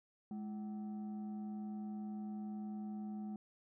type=tone with frequency modulation; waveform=sine; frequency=210.5 Hz; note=G#3; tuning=24 cents sharp; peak=-40 dBFS; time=0.31-3.36 s; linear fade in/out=2 ms; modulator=548 Hz; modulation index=0.35; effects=tanh soft clip ceiling -36 dBFS